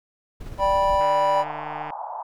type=noise with tremolo; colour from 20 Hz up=brown; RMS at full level=-33 dBFS; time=0.4-1.01 s; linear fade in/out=10 ms; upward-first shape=square; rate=17 Hz; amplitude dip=30%
type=chord; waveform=triangle; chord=G major; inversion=second; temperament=just; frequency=588 / 784 / 980 Hz; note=D5 / G5 / B5; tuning=+2 / 0 / -14 cents; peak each=-20 / -24 / -18 dBFS; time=0.58-1.45 s; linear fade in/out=50 ms
type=click train; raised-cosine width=0.5 ms; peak=-21 dBFS; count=136; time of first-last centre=1.01-1.904 s; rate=151 Hz
type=band-pass noise; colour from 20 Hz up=white; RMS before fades=-33 dBFS; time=1.35-2.23 s; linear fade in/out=5 ms; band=700 to 960 Hz; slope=48 dB/octave
effects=none